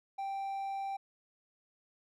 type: tone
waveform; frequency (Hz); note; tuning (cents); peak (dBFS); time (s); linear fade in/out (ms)
triangle; 784; G5; 0; -33; 0.18-0.97; 10
effects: none